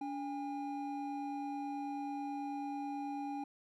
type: tone pair together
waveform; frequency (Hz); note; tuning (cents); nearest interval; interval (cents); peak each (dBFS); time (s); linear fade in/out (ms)
triangle; 286.4 / 810; D4 / G#5; -43 / -43; octave + tritone; 1800; -38 / -39; 0.01-3.44; 5
effects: none